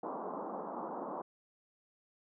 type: band-pass noise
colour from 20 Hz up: white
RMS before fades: -41 dBFS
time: 0.03-1.22 s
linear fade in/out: 5 ms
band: 190 to 1100 Hz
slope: 48 dB/octave
effects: none